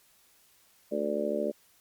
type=harmonic tone; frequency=73.2 Hz; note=D2; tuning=5 cents flat; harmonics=3 / 4 / 5 / 6 / 7 / 8; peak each=-35 / -37 / -35 / -34 / -38 / -31 dBFS; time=0.91-1.52 s; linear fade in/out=20 ms; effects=white hiss -63 dBFS RMS until 1.8 s + MP3 96 kbps